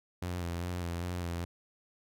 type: tone with vibrato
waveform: sawtooth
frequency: 87.31 Hz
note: F2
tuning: in tune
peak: -30 dBFS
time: 0.22-1.45 s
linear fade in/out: 5 ms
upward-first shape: square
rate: 2.5 Hz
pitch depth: 33 cents each way
effects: none